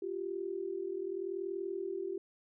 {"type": "tone pair together", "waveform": "sine", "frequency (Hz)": [349.2, 390], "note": ["F4", "G4"], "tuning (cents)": [0, -9], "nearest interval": "major second", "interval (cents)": 191, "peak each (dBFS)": [-39, -37], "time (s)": [0.02, 2.18], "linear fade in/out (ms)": 5, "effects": []}